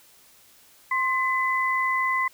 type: tone pair together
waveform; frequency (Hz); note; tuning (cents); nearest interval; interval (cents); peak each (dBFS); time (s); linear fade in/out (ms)
sine; 1053.4 / 2014; C6 / B6; +11 / +33; major seventh; 1122; -24; 0.91-2.28; 5
effects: white hiss -55 dBFS RMS until 2.33 s